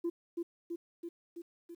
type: tone with echo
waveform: sine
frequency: 340.8 Hz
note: F4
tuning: 42 cents flat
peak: -29 dBFS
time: 0.04-0.1 s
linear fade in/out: 10 ms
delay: 330 ms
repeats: 5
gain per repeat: -3 dB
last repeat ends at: 1.75 s
effects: tanh soft clip ceiling -28 dBFS + 11-bit